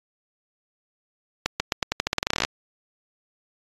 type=accelerating click train; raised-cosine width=0.2 ms; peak=-4 dBFS; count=19; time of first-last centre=1.46-2.449 s; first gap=140 ms; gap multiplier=0.87; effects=AAC 32 kbps